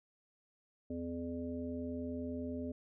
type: harmonic tone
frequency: 85 Hz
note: F2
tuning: 46 cents flat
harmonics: 1 / 3 / 5 / 7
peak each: -46 / -39 / -46 / -47 dBFS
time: 0.9-2.72 s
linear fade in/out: 5 ms
effects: none